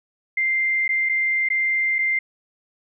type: tone with dropouts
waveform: sine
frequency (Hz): 2093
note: C7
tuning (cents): 0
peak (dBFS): -18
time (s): 0.37-2.19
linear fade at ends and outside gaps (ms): 5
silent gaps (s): 0.879-0.89 / 1.09-1.094 / 1.488-1.501 / 1.985-1.988
effects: none